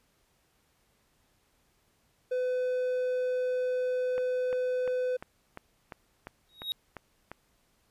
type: tone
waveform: triangle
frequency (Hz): 504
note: B4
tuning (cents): +35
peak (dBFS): -25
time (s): 2.31-5.17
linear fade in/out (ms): 10
type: click train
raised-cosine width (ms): 0.5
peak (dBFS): -25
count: 10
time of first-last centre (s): 4.18-7.316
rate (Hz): 2.87
type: tone with exponential growth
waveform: triangle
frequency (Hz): 3785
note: A#7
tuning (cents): +26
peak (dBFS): -25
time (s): 6.49-6.72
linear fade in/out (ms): 0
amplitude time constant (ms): 48
effects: pink hiss -70 dBFS RMS until 7.9 s + resampled to 32000 Hz